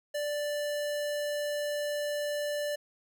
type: tone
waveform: square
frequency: 587.3 Hz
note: D5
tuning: in tune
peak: -31 dBFS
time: 0.14-2.76 s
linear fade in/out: 10 ms
effects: none